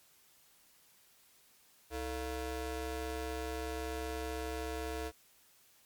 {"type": "ring-modulated tone", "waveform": "25% pulse", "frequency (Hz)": 255, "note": "C4", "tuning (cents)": -44, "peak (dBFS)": -30, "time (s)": [1.9, 5.12], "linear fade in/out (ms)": 50, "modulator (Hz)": 188, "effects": ["white hiss -65 dBFS RMS until 5.85 s", "MP3 96 kbps"]}